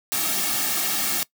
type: noise with comb filter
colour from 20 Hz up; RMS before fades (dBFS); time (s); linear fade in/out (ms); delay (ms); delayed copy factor
white; -24; 0.12-1.23; 0; 2; -0.75
effects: noise-tail reverb RT60 0.1 s tail -21 dB re dry + high-pass 150 Hz 12 dB/octave